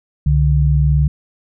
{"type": "tone pair together", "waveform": "sine", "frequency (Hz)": [67, 146.3], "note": ["C2", "D3"], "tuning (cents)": [42, -6], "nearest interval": "octave + major second", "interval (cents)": 1352, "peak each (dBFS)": -13, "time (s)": [0.26, 1.08], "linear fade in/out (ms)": 5, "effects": []}